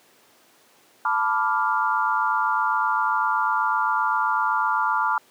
sine chord, B half-diminished seventh, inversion third, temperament equal, 880 / 987.8 / 1174.7 / 1396.9 Hz, A5 / B5 / D6 / F6, 0 / 0 / 0 / 0 cents, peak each -25 dBFS, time 1.05-5.18 s, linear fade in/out 2 ms, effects pink hiss -56 dBFS RMS until 5.3 s + high-pass 300 Hz 12 dB/octave

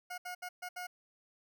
20% pulse tone bursts at uneven times, 720 Hz, F#5, 47 cents flat, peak -35 dBFS, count 5, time 0.1-0.18 / 0.25-0.35 / 0.42-0.49 / 0.62-0.69 / 0.76-0.87 s, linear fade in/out 10 ms, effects none

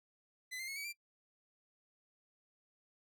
sawtooth tone with pitch steps, 2016 / 2098 / 2183 / 2272 / 2364 Hz, B6 / C7 / C#7 / C#7 / D7, +35 / +4 / -27 / +42 / +11 cents, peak -38 dBFS, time 0.51-0.93 s, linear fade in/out 20 ms, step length 84 ms, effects noise-tail reverb RT60 0.1 s tail -21 dB re dry

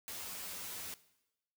white noise with comb filter, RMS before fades -44 dBFS, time 0.08-0.94 s, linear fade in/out 0 ms, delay 11 ms, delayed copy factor +0.7, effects noise-tail reverb RT60 0.9 s tail -18 dB re dry

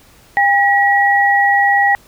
sine tone pair together, 804 / 1917 Hz, G5 / A#6, +44 / +48 cents, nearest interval octave + minor third, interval 1504 cents, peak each -12 dBFS, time 0.37-1.95 s, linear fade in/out 0 ms, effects pink hiss -47 dBFS RMS until 2.07 s

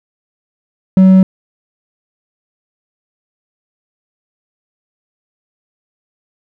sine tone with hard clipping, 188.5 Hz, F#3, 32 cents sharp, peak -4 dBFS, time 0.97-1.23 s, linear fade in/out 2 ms, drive 3 dB, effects none

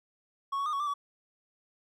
triangle tone with pitch steps, 1105 / 1118 / 1220 / 1115 / 1180 / 1138 Hz, C#6 / C#6 / D#6 / C#6 / D6 / C#6, -6 / +14 / -34 / +10 / +8 / +45 cents, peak -27 dBFS, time 0.52-0.94 s, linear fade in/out 10 ms, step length 70 ms, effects none

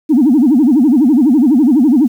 sine tone with vibrato, 271.3 Hz, C#4, 37 cents flat, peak -5 dBFS, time 0.09-2.08 s, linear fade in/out 20 ms, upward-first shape sine, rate 12 Hz, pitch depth 280 cents each way, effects tanh soft clip ceiling -2 dBFS + 7-bit

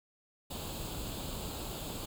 pink noise with comb filter, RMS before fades -40 dBFS, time 0.5-2.06 s, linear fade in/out 10 ms, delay 0.26 ms, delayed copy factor +0.7, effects none

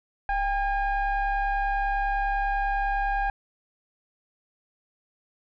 sine tone with frequency modulation, 796 Hz, G5, 26 cents sharp, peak -22 dBFS, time 0.29-3.3 s, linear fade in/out 2 ms, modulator 831 Hz, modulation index 0.93, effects tanh soft clip ceiling -18 dBFS

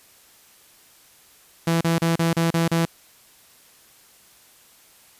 sawtooth tone bursts, 166.3 Hz, E3, 16 cents sharp, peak -14 dBFS, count 7, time 1.67-2.854 s, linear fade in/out 5 ms, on 140 ms, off 34 ms, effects white hiss -53 dBFS RMS until 5.19 s + resampled to 32000 Hz

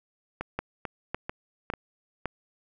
two click trains, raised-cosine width 0.5 ms, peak -17 / -14 dBFS, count 4 / 4, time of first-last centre 0.41-1.737 / 0.59-2.257 s, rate 2.26 / 1.8 Hz, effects none

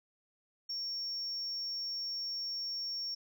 sine tone, 5500 Hz, F8, 27 cents flat, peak -34 dBFS, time 0.69-3.15 s, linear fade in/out 10 ms, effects tanh soft clip ceiling -32 dBFS

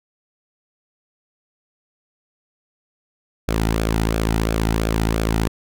sawtooth tone with flanger, 55 Hz, A1, in tune, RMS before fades -20 dBFS, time 3.48-5.48 s, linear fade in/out 5 ms, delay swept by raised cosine 1 to 1.84 ms, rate 2.9 Hz, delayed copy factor -0.5, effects none

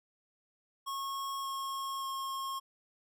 square tone with pitch steps, 1093 / 1086.1 / 1079.2 Hz, C#6 / C#6 / C#6, -25 / -36 / -47 cents, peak -36 dBFS, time 0.86-2.6 s, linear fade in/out 20 ms, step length 580 ms, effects none

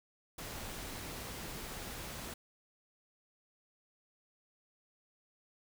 pink noise, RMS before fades -44 dBFS, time 0.38-2.34 s, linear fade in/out 5 ms, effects none

